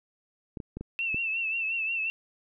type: clicks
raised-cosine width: 3 ms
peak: -23 dBFS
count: 5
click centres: 0.572 / 0.602 / 0.77 / 0.81 / 1.145 s
type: tone with vibrato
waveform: sine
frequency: 2670 Hz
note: E7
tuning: 22 cents sharp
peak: -27 dBFS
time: 0.99-2.1 s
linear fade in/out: 0 ms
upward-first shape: triangle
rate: 5.6 Hz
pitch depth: 67 cents each way
effects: none